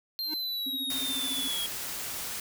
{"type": "exponential sweep", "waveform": "square", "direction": "down", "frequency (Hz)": [4195, 3287], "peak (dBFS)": -31, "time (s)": [0.19, 1.66], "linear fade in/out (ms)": 0}
{"type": "tone with exponential growth", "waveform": "square", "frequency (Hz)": 308.5, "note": "D#4", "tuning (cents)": -15, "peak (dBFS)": -34, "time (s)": [0.23, 0.34], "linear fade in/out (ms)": 5, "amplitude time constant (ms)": 23}
{"type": "tone with tremolo", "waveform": "sine", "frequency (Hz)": 266.5, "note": "C4", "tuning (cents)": 32, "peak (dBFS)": -35, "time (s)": [0.66, 1.48], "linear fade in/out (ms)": 5, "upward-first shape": "sine", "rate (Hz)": 14, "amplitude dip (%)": 100}
{"type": "noise", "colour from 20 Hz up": "white", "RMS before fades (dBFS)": -36, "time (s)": [0.9, 2.4], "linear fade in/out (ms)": 2}
{"effects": []}